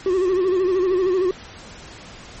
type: tone with vibrato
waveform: triangle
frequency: 370 Hz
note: F#4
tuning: in tune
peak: -14 dBFS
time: 0.06-1.31 s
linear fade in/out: 2 ms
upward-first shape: sine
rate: 13 Hz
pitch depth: 79 cents each way
effects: pink hiss -40 dBFS RMS until 2.4 s + MP3 32 kbps